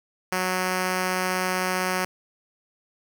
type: tone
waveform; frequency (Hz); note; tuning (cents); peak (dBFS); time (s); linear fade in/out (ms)
5% pulse; 184.4; F#3; -6; -12; 0.32-2.05; 2
effects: none